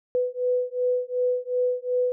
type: beating tone pair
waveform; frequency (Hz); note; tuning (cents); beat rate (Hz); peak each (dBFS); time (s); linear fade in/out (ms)
sine; 496.4 / 499.1; B4 / B4; +9 / +18; 2.7; -25; 0.15-2.12; 0
effects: none